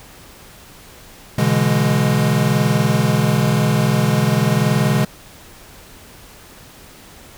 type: chord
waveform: square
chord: E dominant seventh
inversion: second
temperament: equal with one note detuned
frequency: 123.47 / 143.81 / 164.81 / 207.7 Hz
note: B2 / D3 / E3 / G#3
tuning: 0 / -36 / 0 / 0 cents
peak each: -20 / -19 / -22 / -20 dBFS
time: 1.38-5.05 s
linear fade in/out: 5 ms
effects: pink hiss -42 dBFS RMS until 7.37 s